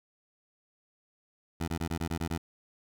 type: tone bursts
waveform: 15% pulse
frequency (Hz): 82.41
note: E2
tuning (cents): 0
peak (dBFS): -24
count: 8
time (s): 1.6-2.379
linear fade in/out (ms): 10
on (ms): 79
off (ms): 21
effects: none